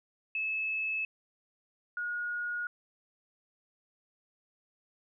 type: tone pair in turn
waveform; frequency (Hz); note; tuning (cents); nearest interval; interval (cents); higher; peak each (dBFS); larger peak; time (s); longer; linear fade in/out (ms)
sine; 2600 / 1442; E7 / F#6; -24 / -45; minor seventh; 1021; first; -30 / -32; first; 0.35-1.05 / 1.97-2.67; neither; 2
effects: none